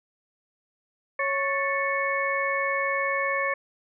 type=harmonic tone with a mistuned harmonic; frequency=552 Hz; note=C#5; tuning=7 cents flat; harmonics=1 / 2 / 3 / 4; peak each=-29 / -29 / -29 / -29 dBFS; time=1.19-3.54 s; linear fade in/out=5 ms; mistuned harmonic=3; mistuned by=+110 cents; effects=none